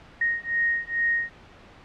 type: beating tone pair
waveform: sine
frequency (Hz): 1864.7 / 1867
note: A#6 / A#6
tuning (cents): 0 / +2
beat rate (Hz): 2.3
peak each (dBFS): -25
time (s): 0.21-1.3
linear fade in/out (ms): 5
effects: pink hiss -49 dBFS RMS until 1.84 s + low-pass 3000 Hz 12 dB/octave